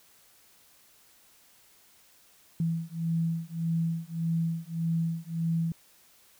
sine beating tone pair, 164.4 / 166.1 Hz, E3 / E3, -4 / +13 cents, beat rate 1.7 Hz, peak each -30 dBFS, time 2.6-5.72 s, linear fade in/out 2 ms, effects white hiss -60 dBFS RMS until 6.39 s

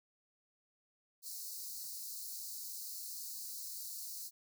white high-pass noise, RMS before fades -45 dBFS, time 1.22-4.31 s, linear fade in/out 50 ms, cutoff 4100 Hz, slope 96 dB/octave, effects none

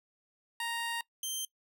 15% pulse tone pair in turn, 932.3 / 3136 Hz, A#5 / G7, 0 / 0 cents, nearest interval octave + major sixth, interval 2100 cents, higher second, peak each -27 / -27 dBFS, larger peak neither, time 0.6-1.01 / 1.23-1.45 s, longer first, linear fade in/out 2 ms, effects noise-tail reverb RT60 0.1 s tail -21 dB re dry

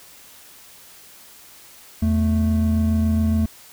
triangle tone pair together, 82.41 / 220 Hz, E2 / A3, 0 / 0 cents, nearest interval octave + perfect fourth, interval 1700 cents, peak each -17 dBFS, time 2.02-3.46 s, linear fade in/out 5 ms, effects white hiss -46 dBFS RMS until 3.72 s

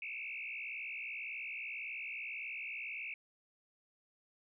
sine tone with frequency modulation, 2450 Hz, D#7, 27 cents flat, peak -40 dBFS, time 0.02-3.14 s, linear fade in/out 2 ms, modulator 61.8 Hz, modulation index 4, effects none

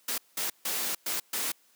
white noise bursts at uneven times, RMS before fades -31 dBFS, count 5, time 0.08-0.18 / 0.37-0.5 / 0.65-0.95 / 1.06-1.2 / 1.33-1.52 s, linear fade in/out 5 ms, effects white hiss -64 dBFS RMS until 1.75 s + high-pass 200 Hz 12 dB/octave

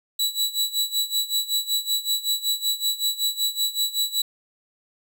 sawtooth tone with tremolo, 3932 Hz, B7, 8 cents flat, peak -16 dBFS, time 0.19-4.22 s, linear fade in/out 5 ms, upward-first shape sine, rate 5.3 Hz, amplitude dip 85%, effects none

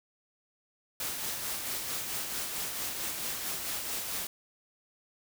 white noise with tremolo, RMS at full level -34 dBFS, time 1-4.27 s, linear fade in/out 2 ms, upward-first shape sine, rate 4.5 Hz, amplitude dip 35%, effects none

